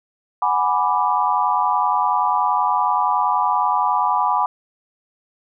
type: chord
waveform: sine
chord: G# half-diminished seventh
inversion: third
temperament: equal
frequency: 740 / 830.6 / 987.8 / 1174.7 Hz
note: F#5 / G#5 / B5 / D6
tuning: 0 / 0 / 0 / 0 cents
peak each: -24 / -21 / -19 / -22 dBFS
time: 0.42-4.46 s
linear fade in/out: 2 ms
effects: none